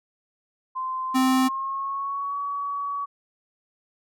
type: tone with pitch glide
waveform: sine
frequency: 1038 to 1131.9 Hz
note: C6 to C#6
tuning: -14 to +36 cents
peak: -26 dBFS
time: 0.75-3.06 s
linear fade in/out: 20 ms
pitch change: +150 cents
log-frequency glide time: 1.07-2.37 s
type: tone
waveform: square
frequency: 260 Hz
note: C4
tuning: 11 cents flat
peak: -19 dBFS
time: 1.14-1.49 s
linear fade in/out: 20 ms
effects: none